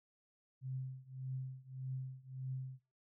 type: tone with tremolo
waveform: sine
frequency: 130.81 Hz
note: C3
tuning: in tune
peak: -37 dBFS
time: 0.61-2.8 s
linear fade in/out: 50 ms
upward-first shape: triangle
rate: 1.7 Hz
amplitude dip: 95%
effects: noise-tail reverb RT60 0.3 s tail -24 dB re dry

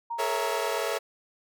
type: tone with tremolo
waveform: sine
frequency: 933 Hz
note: A#5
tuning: 1 cent sharp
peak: -29 dBFS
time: 0.1-0.79 s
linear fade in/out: 10 ms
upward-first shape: sine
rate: 9.4 Hz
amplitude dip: 35%
type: chord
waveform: sawtooth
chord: A# half-diminished seventh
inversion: third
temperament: equal with one note detuned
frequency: 425.7 / 466.2 / 554.4 / 659.3 Hz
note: G#4 / A#4 / C#5 / E5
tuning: +43 / 0 / 0 / 0 cents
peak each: -29 dBFS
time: 0.18-0.99 s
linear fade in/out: 20 ms
effects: none

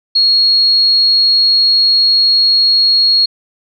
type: tone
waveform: sine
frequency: 4303 Hz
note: C8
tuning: 48 cents sharp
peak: -7 dBFS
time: 0.15-3.26 s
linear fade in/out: 10 ms
effects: none

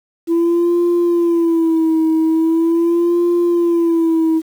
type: tone with vibrato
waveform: sine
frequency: 333.2 Hz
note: E4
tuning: 19 cents sharp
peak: -9 dBFS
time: 0.27-4.42 s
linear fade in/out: 50 ms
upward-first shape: sine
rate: 0.41 Hz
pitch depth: 71 cents each way
effects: tanh soft clip ceiling -10 dBFS + 7-bit

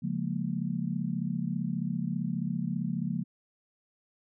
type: chord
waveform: sine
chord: Bb minor seventh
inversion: first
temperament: just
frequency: 139.85 / 174.81 / 209.8 / 233.1 Hz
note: Db3 / F3 / Ab3 / Bb3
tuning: +16 / +2 / +18 / 0 cents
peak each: -36 / -32 / -36 / -35 dBFS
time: 0.02-3.24 s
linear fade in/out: 20 ms
effects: none

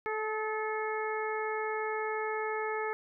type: harmonic tone with a mistuned harmonic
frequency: 434.2 Hz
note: A4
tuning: 23 cents flat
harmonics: 1 / 2 / 3 / 4 / 5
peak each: -34 / -37 / -39 / -40 / -41 dBFS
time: 0.06-2.93 s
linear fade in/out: 0 ms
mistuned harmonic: 3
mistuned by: -23 cents
effects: none

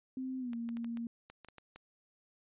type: tone with pitch glide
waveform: sine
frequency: 260 to 233 Hz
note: C4 to A#3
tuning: -11 to -1 cents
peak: -36 dBFS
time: 0.17-1.07 s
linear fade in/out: 2 ms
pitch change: -190 cents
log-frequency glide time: 0.39-0.54 s
type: clicks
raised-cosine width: 0.3 ms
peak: -35 dBFS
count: 10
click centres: 0.533 / 0.69 / 0.77 / 0.845 / 0.972 / 1.3 / 1.447 / 1.486 / 1.583 / 1.76 s
effects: resampled to 8000 Hz

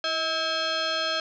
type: tone with frequency modulation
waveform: sine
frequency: 1300 Hz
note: E6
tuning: 24 cents flat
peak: -24 dBFS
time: 0.04-1.2 s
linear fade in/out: 2 ms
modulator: 969 Hz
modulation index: 3.6
effects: none

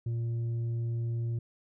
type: tone with tanh clipping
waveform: sine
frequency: 116.54 Hz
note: A#2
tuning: in tune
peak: -30 dBFS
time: 0.06-1.39 s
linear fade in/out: 5 ms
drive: 4 dB
effects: none

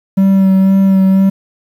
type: tone with vibrato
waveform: triangle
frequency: 192.3 Hz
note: G3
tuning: 33 cents flat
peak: -4 dBFS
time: 0.17-1.3 s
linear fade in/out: 10 ms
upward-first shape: sine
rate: 2 Hz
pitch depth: 16 cents each way
effects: 7-bit

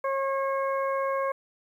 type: harmonic tone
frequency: 543 Hz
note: C#5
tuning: 36 cents flat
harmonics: 1 / 2 / 3 / 4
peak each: -27 / -29 / -39 / -41 dBFS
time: 0.04-1.32 s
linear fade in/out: 5 ms
effects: 10-bit

